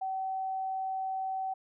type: tone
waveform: sine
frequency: 763 Hz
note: G5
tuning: 47 cents flat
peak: -31 dBFS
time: 0.01-1.54 s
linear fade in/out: 10 ms
effects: none